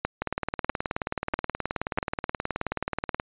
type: two click trains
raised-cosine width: 0.5 ms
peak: -12 / -9 dBFS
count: 57 / 4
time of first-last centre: 0.22-3.199 / 0.05-1.985 s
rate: 18.8 / 1.55 Hz
effects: resampled to 8000 Hz